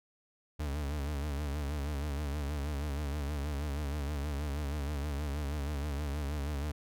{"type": "tone with vibrato", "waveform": "40% pulse", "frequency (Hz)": 72.5, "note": "D2", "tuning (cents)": -22, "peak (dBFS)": -32, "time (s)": [0.59, 6.72], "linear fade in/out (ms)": 10, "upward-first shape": "sine", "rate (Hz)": 6.3, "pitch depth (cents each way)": 85, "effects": []}